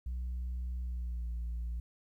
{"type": "tone with pitch glide", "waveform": "sine", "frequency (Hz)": [61.74, 58.27], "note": ["B1", "A#1"], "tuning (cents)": [0, 0], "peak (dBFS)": -32, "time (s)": [0.06, 1.8], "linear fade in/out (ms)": 5, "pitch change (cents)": -100, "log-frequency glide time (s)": [0.81, 1.31], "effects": ["tanh soft clip ceiling -33 dBFS", "12-bit"]}